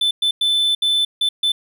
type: tone bursts at uneven times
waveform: triangle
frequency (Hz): 3520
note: A7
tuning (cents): 0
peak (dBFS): -13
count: 6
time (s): 0.01-0.11 / 0.22-0.31 / 0.41-0.75 / 0.82-1.05 / 1.21-1.29 / 1.43-1.52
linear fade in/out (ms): 5
effects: none